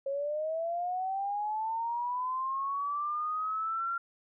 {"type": "linear sweep", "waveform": "sine", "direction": "up", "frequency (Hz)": [542, 1383], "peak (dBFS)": -30, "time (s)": [0.06, 3.98], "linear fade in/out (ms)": 5, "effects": []}